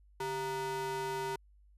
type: ring-modulated tone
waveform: square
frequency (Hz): 269.7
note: C#4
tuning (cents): -47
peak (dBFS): -32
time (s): 0.2-1.36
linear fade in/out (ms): 5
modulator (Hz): 662
effects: added 50 Hz sine -59 dBFS peak until 1.77 s + resampled to 32000 Hz